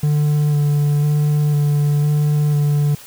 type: tone with vibrato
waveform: triangle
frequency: 147.4 Hz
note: D3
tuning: 7 cents sharp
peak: -11 dBFS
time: 0.03-2.95 s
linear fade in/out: 5 ms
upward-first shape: square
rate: 1 Hz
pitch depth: 14 cents each way
effects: white hiss -40 dBFS RMS until 3.06 s